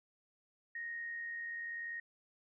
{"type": "tone with amplitude modulation", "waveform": "sine", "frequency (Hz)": 1864.7, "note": "A#6", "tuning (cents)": 0, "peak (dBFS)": -38, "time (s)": [0.75, 2], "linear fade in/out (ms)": 5, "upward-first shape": "sine", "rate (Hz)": 80.6, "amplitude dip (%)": 35, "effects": []}